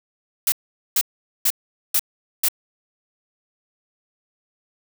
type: noise bursts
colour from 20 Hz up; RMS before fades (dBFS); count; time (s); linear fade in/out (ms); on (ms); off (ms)
blue; -18; 5; 0.47-2.485; 2; 51; 440
effects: none